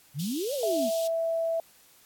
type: exponential two-way sweep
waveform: sine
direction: up then down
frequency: 127.6 to 597 to 209.7 Hz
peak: -28 dBFS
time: 0.14-0.91 s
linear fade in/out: 50 ms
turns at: 0.54 s
type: high-pass noise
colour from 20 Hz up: pink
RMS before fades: -40 dBFS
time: 0.19-1.08 s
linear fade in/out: 10 ms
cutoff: 2900 Hz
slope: 48 dB/octave
type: tone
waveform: sine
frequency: 659.3 Hz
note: E5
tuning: in tune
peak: -25 dBFS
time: 0.63-1.6 s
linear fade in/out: 2 ms
effects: white hiss -58 dBFS RMS until 2.05 s + AAC 64 kbps